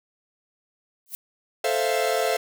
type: noise with exponential growth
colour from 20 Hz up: violet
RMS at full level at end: -29 dBFS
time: 1.06-1.15 s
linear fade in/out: 0 ms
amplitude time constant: 19 ms
type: chord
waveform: 45% pulse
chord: F major seventh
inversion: first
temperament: equal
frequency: 440 / 523.3 / 659.3 / 698.5 Hz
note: A4 / C5 / E5 / F5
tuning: 0 / 0 / 0 / 0 cents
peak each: -27 dBFS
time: 1.64-2.37 s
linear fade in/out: 5 ms
effects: none